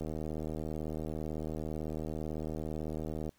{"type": "click train", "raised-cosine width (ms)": 2, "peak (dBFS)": -25, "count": 257, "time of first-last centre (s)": [0.01, 3.292], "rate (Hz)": 78, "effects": ["pink hiss -70 dBFS RMS until 3.38 s"]}